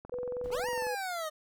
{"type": "click train", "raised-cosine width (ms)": 1, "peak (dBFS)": -31, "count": 19, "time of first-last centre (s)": [0.05, 0.868], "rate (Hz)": 22}
{"type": "tone with pitch glide", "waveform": "sine", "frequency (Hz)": [493.9, 498.5], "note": ["B4", "B4"], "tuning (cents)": [0, 16], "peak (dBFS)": -33, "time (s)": [0.12, 0.95], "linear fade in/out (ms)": 5, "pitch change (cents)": 16, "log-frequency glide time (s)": [0.51, 0.79]}
{"type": "noise with exponential decay", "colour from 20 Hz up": "brown", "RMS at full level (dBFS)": -42, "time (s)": [0.44, 0.9], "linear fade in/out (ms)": 2, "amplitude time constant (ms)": 100}
{"type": "linear two-way sweep", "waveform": "25% pulse", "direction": "up then down", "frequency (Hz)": [388.7, 966, 607], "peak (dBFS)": -30, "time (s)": [0.51, 1.3], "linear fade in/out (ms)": 20, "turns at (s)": 0.68}
{"effects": []}